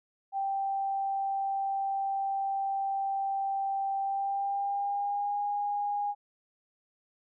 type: tone with pitch glide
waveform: sine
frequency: 784 to 818.7 Hz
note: G5 to G#5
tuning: 0 to -25 cents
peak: -28 dBFS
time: 0.32-6.15 s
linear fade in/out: 50 ms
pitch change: +75 cents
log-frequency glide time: 4-5.4 s
effects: none